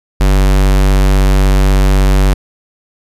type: tone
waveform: square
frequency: 48.13 Hz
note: G1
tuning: 31 cents flat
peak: -7 dBFS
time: 0.2-2.34 s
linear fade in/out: 10 ms
effects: resampled to 32000 Hz + 8-bit